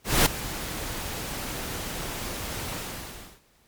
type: noise with ADSR envelope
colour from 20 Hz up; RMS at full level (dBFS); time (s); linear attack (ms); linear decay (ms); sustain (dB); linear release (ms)
pink; -17; 0.04-3.41; 220; 5; -16; 660
effects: pink hiss -62 dBFS RMS until 3.67 s + MP3 96 kbps